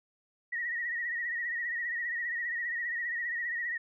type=tone with vibrato; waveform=sine; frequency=1894 Hz; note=A#6; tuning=27 cents sharp; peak=-31 dBFS; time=0.52-3.78 s; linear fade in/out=10 ms; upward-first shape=triangle; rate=15 Hz; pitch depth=74 cents each way; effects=none